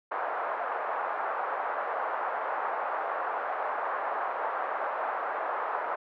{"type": "band-pass noise", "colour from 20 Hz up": "pink", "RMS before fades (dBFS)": -32, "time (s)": [0.11, 5.96], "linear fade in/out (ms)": 10, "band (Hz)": [610, 1400], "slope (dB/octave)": 24, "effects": []}